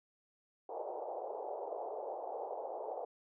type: band-pass noise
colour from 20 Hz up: white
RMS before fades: -42 dBFS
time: 0.69-3.05 s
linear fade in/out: 5 ms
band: 410 to 820 Hz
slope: 48 dB/octave
effects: none